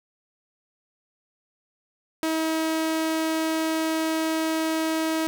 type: tone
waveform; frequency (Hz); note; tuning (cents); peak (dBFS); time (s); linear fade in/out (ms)
sawtooth; 319.9; D#4; +48; -19; 2.23-5.27; 0
effects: none